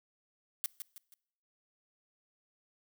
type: noise with echo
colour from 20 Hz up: blue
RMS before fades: -33 dBFS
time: 0.64-0.66 s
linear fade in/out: 0 ms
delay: 160 ms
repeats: 3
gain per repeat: -8 dB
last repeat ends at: 1.14 s
effects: noise-tail reverb RT60 0.8 s tail -24 dB re dry